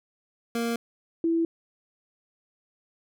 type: tone pair in turn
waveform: 25% pulse / sine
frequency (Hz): 233.1 / 331.3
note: A#3 / E4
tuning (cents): 0 / +9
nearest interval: tritone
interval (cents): 609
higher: second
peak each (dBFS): -22 / -21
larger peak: second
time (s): 0.55-0.76 / 1.24-1.45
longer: neither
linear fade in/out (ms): 2
effects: none